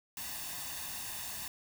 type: noise with comb filter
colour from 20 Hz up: white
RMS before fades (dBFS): -41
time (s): 0.17-1.48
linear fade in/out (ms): 2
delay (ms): 1.1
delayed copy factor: +0.65
effects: none